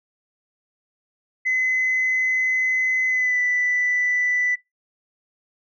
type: tone with pitch glide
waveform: sine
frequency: 2033 to 1983.1 Hz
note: B6 to B6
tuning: +50 to +7 cents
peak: -17 dBFS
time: 1.45-4.56 s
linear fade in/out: 20 ms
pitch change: -43 cents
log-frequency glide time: 3.09-3.4 s
effects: noise-tail reverb RT60 0.2 s tail -23 dB re dry + tanh soft clip ceiling -14 dBFS